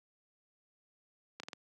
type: clicks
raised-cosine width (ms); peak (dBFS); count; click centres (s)
0.2; -25; 4; 1.4 / 1.434 / 1.485 / 1.532
effects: high-pass 200 Hz 12 dB/octave